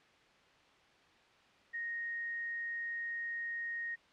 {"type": "tone", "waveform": "sine", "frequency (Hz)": 1864.7, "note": "A#6", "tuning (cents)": 0, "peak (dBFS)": -36, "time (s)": [1.73, 3.96], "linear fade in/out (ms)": 20, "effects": ["white hiss -64 dBFS RMS until 4.12 s", "low-pass 3000 Hz 12 dB/octave"]}